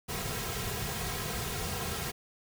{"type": "noise with comb filter", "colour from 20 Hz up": "pink", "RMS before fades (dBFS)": -35, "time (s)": [0.08, 2.12], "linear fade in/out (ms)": 20, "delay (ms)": 3.4, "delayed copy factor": -0.8, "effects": []}